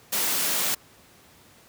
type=high-pass noise; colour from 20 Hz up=white; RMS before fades=-25 dBFS; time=0.12-0.75 s; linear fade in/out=10 ms; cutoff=140 Hz; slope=48 dB/octave; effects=pink hiss -54 dBFS RMS until 1.68 s + high-pass 80 Hz 12 dB/octave